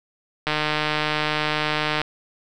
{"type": "click train", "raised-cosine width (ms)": 0.3, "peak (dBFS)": -6, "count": 236, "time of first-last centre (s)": [0.47, 2.016], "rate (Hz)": 152, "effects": []}